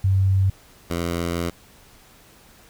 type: tone pair in turn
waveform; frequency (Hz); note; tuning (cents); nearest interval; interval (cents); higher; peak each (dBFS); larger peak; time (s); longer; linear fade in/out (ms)
sine / 10% pulse; 96 / 85.53; G2 / F2; -36 / -36; major second; 200; first; -15; neither; 0.04-0.5 / 0.9-1.5; second; 5
effects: pink hiss -51 dBFS RMS until 2.69 s